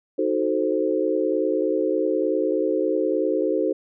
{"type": "chord", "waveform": "sine", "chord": "D# diminished seventh", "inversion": "none", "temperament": "equal", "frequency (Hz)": [311.1, 370, 440, 523.3], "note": ["D#4", "F#4", "A4", "C5"], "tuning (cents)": [0, 0, 0, 0], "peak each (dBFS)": -25, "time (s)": [0.18, 3.73], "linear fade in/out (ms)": 10, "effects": []}